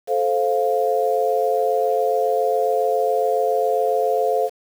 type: chord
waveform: sine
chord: F major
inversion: first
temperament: just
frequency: 436.5 / 523.8 / 698.5 Hz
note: A4 / C5 / F5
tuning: -14 / +2 / 0 cents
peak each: -21 dBFS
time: 0.07-4.5 s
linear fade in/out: 50 ms
effects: 7-bit